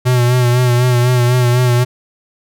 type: tone with vibrato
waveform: square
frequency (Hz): 123.47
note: B2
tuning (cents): 0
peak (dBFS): -10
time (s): 0.05-1.85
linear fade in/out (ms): 20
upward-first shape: sine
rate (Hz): 4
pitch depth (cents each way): 40
effects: none